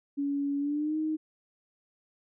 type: tone with pitch glide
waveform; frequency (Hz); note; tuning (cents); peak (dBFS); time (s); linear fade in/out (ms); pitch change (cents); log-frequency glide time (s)
sine; 282.6 to 311.8; C#4 to D#4; +34 to +4; -27; 0.17-1.17; 20; +170; 0.59-0.97
effects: none